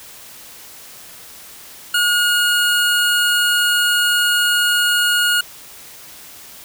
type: tone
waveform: 25% pulse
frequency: 1437 Hz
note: F6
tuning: 49 cents sharp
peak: -10 dBFS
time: 1.94-5.41 s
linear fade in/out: 5 ms
effects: white hiss -39 dBFS RMS until 6.64 s